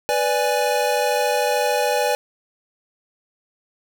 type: chord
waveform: square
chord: G# diminished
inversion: first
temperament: equal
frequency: 493.9 / 587.3 / 830.6 Hz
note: B4 / D5 / G#5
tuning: 0 / 0 / 0 cents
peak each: -23 dBFS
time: 0.09-2.15 s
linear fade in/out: 0 ms
effects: none